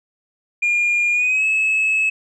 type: tone with pitch glide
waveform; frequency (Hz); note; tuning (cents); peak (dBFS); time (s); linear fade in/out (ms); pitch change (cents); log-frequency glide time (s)
sine; 2416 to 2589; D7 to E7; +48 to -32; -13; 0.62-2.1; 10; +120; 1.12-1.45
effects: tanh soft clip ceiling -13 dBFS